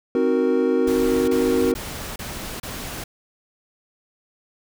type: chord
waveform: triangle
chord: C half-diminished seventh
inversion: none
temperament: equal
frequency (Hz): 261.6 / 311.1 / 370 / 466.2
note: C4 / Eb4 / Gb4 / Bb4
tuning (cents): 0 / 0 / 0 / 0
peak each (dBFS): -20 / -24 / -20 / -19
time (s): 0.15-1.74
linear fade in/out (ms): 2
type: noise bursts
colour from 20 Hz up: pink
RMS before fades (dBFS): -32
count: 5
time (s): 0.87-3.04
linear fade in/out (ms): 5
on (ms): 410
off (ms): 30
effects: none